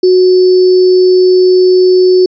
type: tone with sample-and-hold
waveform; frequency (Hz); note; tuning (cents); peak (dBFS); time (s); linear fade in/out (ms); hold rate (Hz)
sine; 368.1; F#4; -9; -3; 0.03-2.26; 5; 4900
effects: resampled to 16000 Hz